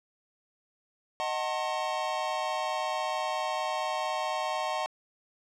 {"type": "chord", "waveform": "square", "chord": "D# diminished seventh", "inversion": "none", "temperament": "just", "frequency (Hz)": [622.3, 746.7, 896, 1075.3], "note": ["D#5", "F#5", "A5", "C6"], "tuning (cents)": [0, 16, 31, 47], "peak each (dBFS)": [-35, -35, -36, -36], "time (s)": [1.2, 4.86], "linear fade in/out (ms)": 0, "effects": ["low-pass 6000 Hz 12 dB/octave"]}